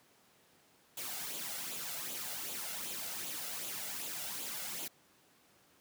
white noise with flanger, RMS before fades -41 dBFS, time 0.97-4.88 s, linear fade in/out 5 ms, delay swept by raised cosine 0.27 to 1.47 ms, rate 2.6 Hz, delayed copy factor +0.55, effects pink hiss -66 dBFS RMS until 5.8 s + high-pass 150 Hz 12 dB/octave

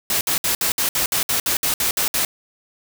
white noise bursts, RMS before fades -20 dBFS, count 13, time 0.1-2.25 s, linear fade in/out 2 ms, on 110 ms, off 60 ms, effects none

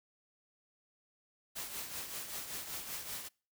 white noise with tremolo, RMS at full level -40 dBFS, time 1.55-3.29 s, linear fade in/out 20 ms, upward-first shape triangle, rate 5.2 Hz, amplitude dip 60%, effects noise-tail reverb RT60 0.4 s tail -26 dB re dry

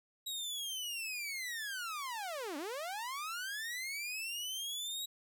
sawtooth linear two-way sweep, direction down then up, 3848 to 270 to 3848 Hz, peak -35 dBFS, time 0.26-5.06 s, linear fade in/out 10 ms, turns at 2.57 s, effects none

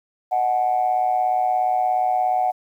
sine tone with amplitude modulation, 740 Hz, F#5, in tune, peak -13 dBFS, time 0.31-2.52 s, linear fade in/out 20 ms, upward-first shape sine, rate 117 Hz, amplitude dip 75%, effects tanh soft clip ceiling -10 dBFS + 9-bit

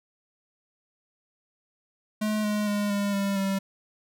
square tone with pitch steps, 213.6 / 209.7 / 205.8 / 202.1 / 198.38 / 194.74 Hz, G#3 / G#3 / G#3 / G#3 / G3 / G3, +49 / +17 / -16 / -47 / +21 / -11 cents, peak -25 dBFS, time 2.21-3.59 s, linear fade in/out 10 ms, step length 230 ms, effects none

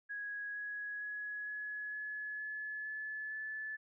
sine tone with pitch steps, 1661.2 / 1671.8 / 1682.4 / 1693.2 / 1704 / 1714.8 / 1725.8 / 1736.8 Hz, G#6 / G#6 / G#6 / G#6 / G#6 / A6 / A6 / A6, 0 / +11 / +22 / +33 / +44 / -45 / -34 / -23 cents, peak -39 dBFS, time 0.09-3.77 s, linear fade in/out 20 ms, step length 460 ms, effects none

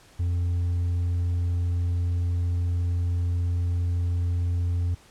sine tone with hard clipping, 87.4 Hz, F2, 2 cents sharp, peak -23 dBFS, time 0.19-4.95 s, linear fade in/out 10 ms, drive 2 dB, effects pink hiss -54 dBFS RMS until 5.1 s + low-pass 10000 Hz 12 dB/octave

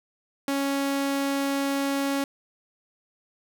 sawtooth tone, 277.2 Hz, C#4, in tune, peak -20 dBFS, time 0.48-2.24 s, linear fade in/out 2 ms, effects 9-bit

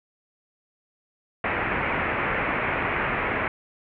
white low-pass noise, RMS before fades -26 dBFS, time 1.44-3.48 s, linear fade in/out 2 ms, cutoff 2400 Hz, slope 48 dB/octave, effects none

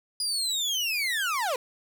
30% pulse linear sweep, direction down, 4942 to 466.2 Hz, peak -23 dBFS, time 0.2-1.56 s, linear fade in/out 2 ms, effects none

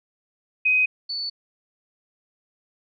sine tone pair in turn, 2513 / 4472 Hz, D#7 / C#8, +17 / +14 cents, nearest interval minor seventh, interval 997 cents, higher second, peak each -16 / -26 dBFS, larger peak first, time 0.65-0.86 / 1.09-1.3 s, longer neither, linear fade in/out 10 ms, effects none

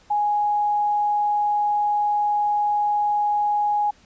sine tone, 830.6 Hz, G#5, in tune, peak -18 dBFS, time 0.1-3.91 s, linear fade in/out 10 ms, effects pink hiss -55 dBFS RMS until 4.05 s + resampled to 16000 Hz

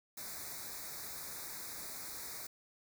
white band-stop noise, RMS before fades -45 dBFS, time 0.17-2.47 s, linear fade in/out 5 ms, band 2400 to 3700 Hz, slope 96 dB/octave, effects none

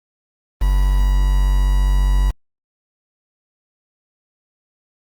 triangle tone with quantisation, 47.42 Hz, F#1, 43 cents sharp, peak -10 dBFS, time 0.61-2.31 s, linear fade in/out 10 ms, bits 5, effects Opus 24 kbps

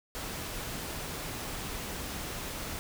pink noise, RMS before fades -38 dBFS, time 0.15-2.79 s, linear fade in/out 0 ms, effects none

